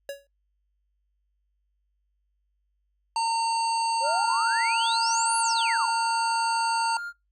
square tone with exponential decay, 560 Hz, C#5, 18 cents sharp, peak -29 dBFS, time 0.09-0.27 s, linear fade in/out 2 ms, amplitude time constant 38 ms
harmonic tone, 912 Hz, A#5, 38 cents flat, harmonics 1 / 3 / 5 / 7 / 9, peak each -23 / -37 / -33 / -44 / -38 dBFS, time 3.16-6.97 s, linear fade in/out 2 ms
sine exponential two-way sweep, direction up then down, 507 to 10548 to 735 Hz, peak -27 dBFS, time 4-5.91 s, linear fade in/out 50 ms, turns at 5.38 s
triangle tone with pitch glide, 1396.9 to 1405.8 Hz, F6 to F6, 0 to +11 cents, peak -30 dBFS, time 4.03-7.13 s, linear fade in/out 50 ms, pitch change +11 cents, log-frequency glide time 5.57-5.8 s
effects noise-tail reverb RT60 0.2 s tail -24 dB re dry + added 50 Hz sine -70 dBFS peak until 7.31 s

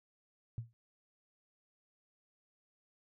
sine tone with exponential decay, 115.9 Hz, A#2, 10 cents flat, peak -33 dBFS, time 0.58-0.73 s, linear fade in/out 0 ms, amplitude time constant 31 ms, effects none

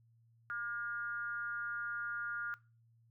sine tone with frequency modulation, 1421 Hz, F6, 30 cents sharp, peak -37 dBFS, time 0.5-2.54 s, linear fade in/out 0 ms, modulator 219 Hz, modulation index 0.6, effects noise-tail reverb RT60 0.3 s tail -20 dB re dry + added 115 Hz sine -65 dBFS peak until 3.1 s

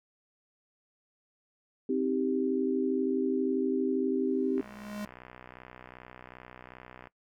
sine chord, C minor, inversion none, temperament equal with one note detuned, 261.6 / 314 / 392 Hz, C4 / Eb4 / G4, 0 / +16 / 0 cents, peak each -29 / -33 / -30 dBFS, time 1.89-4.61 s, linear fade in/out 5 ms
square tone with exponential growth, 207.7 Hz, G#3, in tune, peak -34 dBFS, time 4.13-5.05 s, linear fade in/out 2 ms, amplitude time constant 200 ms
click train, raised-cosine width 0.5 ms, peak -31 dBFS, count 157, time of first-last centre 4.58-7.072 s, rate 62.6 Hz
effects noise-tail reverb RT60 0.1 s tail -20 dB re dry

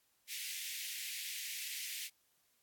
pink high-pass noise, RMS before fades -43 dBFS, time 0.27-2.1 s, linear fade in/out 50 ms, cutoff 2000 Hz, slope 48 dB/octave, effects white hiss -75 dBFS RMS until 2.62 s + AAC 64 kbps

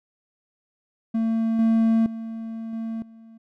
triangle tone with level steps, 225.4 Hz, A3, 42 cents sharp, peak -18 / -14 / -28 / -25 / -42 dBFS, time 1.14-3.38 s, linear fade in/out 10 ms, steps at 1.59 / 2.06 / 2.73 / 3.02 s, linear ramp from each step 2 ms, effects none

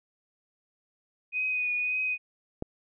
sine tone with vibrato, 2489 Hz, D#7, in tune, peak -26 dBFS, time 1.32-2.18 s, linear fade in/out 50 ms, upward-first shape triangle, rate 1.8 Hz, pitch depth 27 cents each way
click, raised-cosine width 2 ms, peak -18 dBFS, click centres 2.624 s
effects none

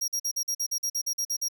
40% pulse tone bursts, 5640 Hz, F8, 16 cents sharp, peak -25 dBFS, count 13, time 0.01-1.485 s, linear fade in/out 10 ms, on 71 ms, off 46 ms, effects none

